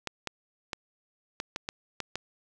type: clicks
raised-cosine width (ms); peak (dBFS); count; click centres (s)
0.2; -15; 8; 0.073 / 0.273 / 0.732 / 1.401 / 1.561 / 1.689 / 2.003 / 2.156
effects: none